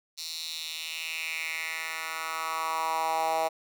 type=tone with high-pass filter sweep; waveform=10% pulse; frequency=161.3 Hz; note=E3; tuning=37 cents flat; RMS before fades=-32 dBFS; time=0.17-3.49 s; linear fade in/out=20 ms; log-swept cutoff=4600 to 690 Hz; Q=3.5; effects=none